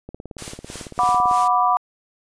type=click train; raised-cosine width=2 ms; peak=-21 dBFS; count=23; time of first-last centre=0.09-1.312 s; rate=18 Hz
type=noise with tremolo; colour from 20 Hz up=white; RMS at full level=-33 dBFS; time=0.38-1.48 s; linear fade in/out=5 ms; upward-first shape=sine; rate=3.2 Hz; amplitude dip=90%
type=chord; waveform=sine; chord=B minor; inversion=second; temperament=equal with one note detuned; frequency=730.6 / 987.8 / 1174.7 Hz; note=F#5 / B5 / D6; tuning=-22 / 0 / 0 cents; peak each=-19 dBFS; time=0.99-1.77 s; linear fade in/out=0 ms
effects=resampled to 22050 Hz